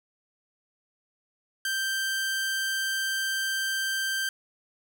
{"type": "tone", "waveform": "sawtooth", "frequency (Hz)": 1568, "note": "G6", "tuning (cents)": 0, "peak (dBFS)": -23, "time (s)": [1.65, 4.29], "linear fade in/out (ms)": 2, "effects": []}